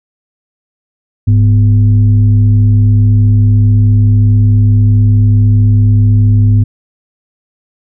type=tone with frequency modulation; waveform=sine; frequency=103.83 Hz; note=G#2; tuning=in tune; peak=-4 dBFS; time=1.27-6.64 s; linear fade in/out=10 ms; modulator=143 Hz; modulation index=0.43; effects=none